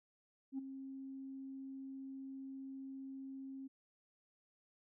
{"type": "tone with ADSR envelope", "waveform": "sine", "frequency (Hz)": 268.5, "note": "C4", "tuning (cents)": 45, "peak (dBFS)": -35, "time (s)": [0.52, 3.68], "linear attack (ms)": 64, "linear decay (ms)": 13, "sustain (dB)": -10, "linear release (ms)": 15, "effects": ["tanh soft clip ceiling -35 dBFS"]}